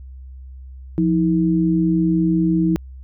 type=tone pair together; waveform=sine; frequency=174.61 / 320.1 Hz; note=F3 / D#4; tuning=0 / +49 cents; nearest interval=minor seventh; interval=1049 cents; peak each=-17 dBFS; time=0.98-2.76 s; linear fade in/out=0 ms; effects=added 65 Hz sine -34 dBFS peak until 3.03 s